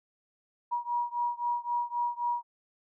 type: beating tone pair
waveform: sine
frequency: 957 / 960.8 Hz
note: A#5 / B5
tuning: +45 / -48 cents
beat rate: 3.8 Hz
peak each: -31 / -32 dBFS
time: 0.71-2.43 s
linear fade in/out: 20 ms
effects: none